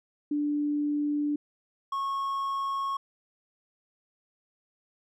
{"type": "tone pair in turn", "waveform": ["sine", "triangle"], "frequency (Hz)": [293.7, 1096.1], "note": ["D4", "C#6"], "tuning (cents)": [0, -20], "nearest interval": "octave + major seventh", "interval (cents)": 2280, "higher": "second", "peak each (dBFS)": [-25, -26], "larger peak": "first", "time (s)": [[0.31, 1.36], [1.92, 2.97]], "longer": "neither", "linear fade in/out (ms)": 5, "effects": []}